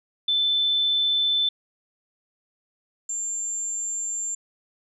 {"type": "tone pair in turn", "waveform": "sine", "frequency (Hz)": [3525, 7303], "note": ["A7", "A#8"], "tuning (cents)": [2, -37], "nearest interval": "octave + minor second", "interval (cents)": 1261, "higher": "second", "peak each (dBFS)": [-19, -26], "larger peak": "first", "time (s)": [[0.28, 1.49], [3.09, 4.35]], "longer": "second", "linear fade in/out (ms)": 5, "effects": []}